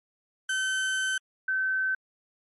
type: tone pair in turn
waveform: 35% pulse / sine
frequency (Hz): 1535 / 1535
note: G6 / G6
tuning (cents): -37 / -37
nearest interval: unison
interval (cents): 0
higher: neither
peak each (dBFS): -24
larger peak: neither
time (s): 0.49-1.18 / 1.48-1.95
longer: first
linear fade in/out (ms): 5
effects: MP3 48 kbps